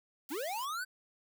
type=noise; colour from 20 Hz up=blue; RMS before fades=-48 dBFS; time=0.29-0.65 s; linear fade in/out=0 ms
type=linear sweep; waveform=square; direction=up; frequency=246.9 to 1565 Hz; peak=-36 dBFS; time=0.3-0.85 s; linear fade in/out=20 ms
effects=none